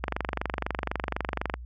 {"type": "click train", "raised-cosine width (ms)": 0.5, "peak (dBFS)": -12, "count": 37, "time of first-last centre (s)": [0.04, 1.54], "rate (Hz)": 24, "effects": ["added 60 Hz sine -38 dBFS peak until 1.65 s"]}